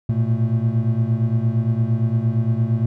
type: tone cluster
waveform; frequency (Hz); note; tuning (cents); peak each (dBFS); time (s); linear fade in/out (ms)
triangle; 112 / 120.7 / 222.6; A2 / B2 / A3; +31 / -39 / +20; -18 / -18 / -23; 0.09-2.86; 5
effects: none